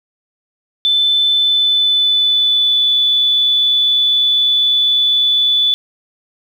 sine tone with pitch glide, 3520 to 3472 Hz, A7 to A7, 0 to -24 cents, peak -10 dBFS, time 0.85-5.74 s, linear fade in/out 0 ms, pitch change -24 cents, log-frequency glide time 1.32-2.91 s, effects 7-bit

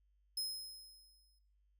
sawtooth tone with exponential decay, 5130 Hz, E8, 48 cents flat, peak -33 dBFS, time 0.37-1.39 s, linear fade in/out 5 ms, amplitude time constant 220 ms, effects noise-tail reverb RT60 0.5 s tail -18 dB re dry + added 50 Hz sine -70 dBFS peak until 1.79 s

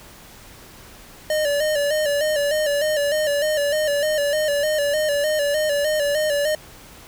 square tone with vibrato, 594 Hz, D5, 20 cents sharp, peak -19 dBFS, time 1.3-6.55 s, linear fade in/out 2 ms, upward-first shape square, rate 3.3 Hz, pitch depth 57 cents each way, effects pink hiss -44 dBFS RMS until 7.07 s

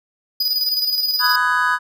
square tone with tremolo, 4947 Hz, D#8, 11 cents flat, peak -16 dBFS, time 0.4-1.36 s, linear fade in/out 5 ms, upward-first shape square, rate 19 Hz, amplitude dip 45%
triangle chord, G# minor seventh, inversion first, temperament just, 996.7 / 1245.9 / 1495.1 / 1661.2 Hz, B5 / D#6 / F#6 / G#6, +16 / +2 / +18 / 0 cents, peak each -19 dBFS, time 1.19-1.79 s, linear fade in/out 50 ms
effects none

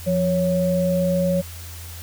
sine tone pair together, 174.75 / 554.4 Hz, F3 / C#5, +1 / 0 cents, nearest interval octave + minor sixth, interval 1999 cents, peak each -20 dBFS, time 0.06-1.42 s, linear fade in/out 20 ms, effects added 85 Hz sine -35 dBFS peak until 2.02 s + white hiss -40 dBFS RMS until 2.02 s

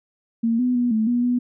sine tone with pitch steps, 229.4 / 249.4 / 243.4 / 219 / 242 / 245.5 Hz, A#3 / B3 / B3 / A3 / B3 / B3, -28 / +17 / -25 / -8 / -35 / -10 cents, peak -17 dBFS, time 0.43-1.39 s, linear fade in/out 10 ms, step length 160 ms, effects none

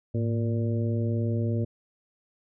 harmonic tone with a mistuned harmonic, 116.54 Hz, A#2, in tune, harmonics 1 / 2 / 3 / 4 / 5, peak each -25 / -31 / -35 / -37 / -39 dBFS, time 0.14-1.65 s, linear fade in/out 10 ms, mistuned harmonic 1, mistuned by -110 cents, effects none

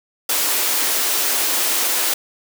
white high-pass noise, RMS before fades -19 dBFS, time 0.29-2.14 s, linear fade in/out 5 ms, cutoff 260 Hz, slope 48 dB/octave, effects none

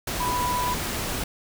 sine tone in noise, 987.8 Hz, B5, in tune, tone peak -24 dBFS, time 0.2-0.74 s, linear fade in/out 5 ms, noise pink, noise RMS -29 dBFS, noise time 0.07-1.24 s, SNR +2 dB, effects none

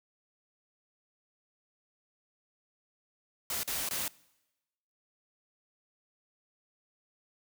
white noise with dropouts, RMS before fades -34 dBFS, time 3.5-4.08 s, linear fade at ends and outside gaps 2 ms, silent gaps 3.633-3.676 / 3.889-3.909 s, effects noise-tail reverb RT60 1.0 s tail -23 dB re dry

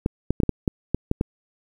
clicks, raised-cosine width 3 ms, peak -7 dBFS, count 9, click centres 0.061 / 0.306 / 0.402 / 0.434 / 0.493 / 0.678 / 0.946 / 1.114 / 1.211 s, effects 8-bit

